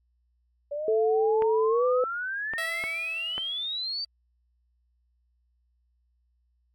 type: exponential sweep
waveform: sine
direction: up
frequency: 570 to 4668 Hz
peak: -29 dBFS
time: 0.71-4.05 s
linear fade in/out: 10 ms
type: tone with pitch glide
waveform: sine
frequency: 440 to 502.5 Hz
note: A4 to B4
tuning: 0 to +30 cents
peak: -21 dBFS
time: 0.88-2.04 s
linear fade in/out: 2 ms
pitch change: +230 cents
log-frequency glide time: 1.68-1.85 s
type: clicks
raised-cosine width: 0.5 ms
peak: -20 dBFS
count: 4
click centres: 1.422 / 2.536 / 2.839 / 3.38 s
type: tone with exponential decay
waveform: 10% pulse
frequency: 659.3 Hz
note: E5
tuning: in tune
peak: -22 dBFS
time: 2.58-4.06 s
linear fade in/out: 2 ms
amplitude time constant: 320 ms
effects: added 60 Hz sine -67 dBFS peak until 6.74 s